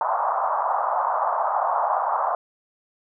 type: band-pass noise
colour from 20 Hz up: pink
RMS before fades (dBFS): -23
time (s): 0.01-2.35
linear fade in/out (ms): 2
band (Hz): 660 to 1200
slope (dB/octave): 48
effects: none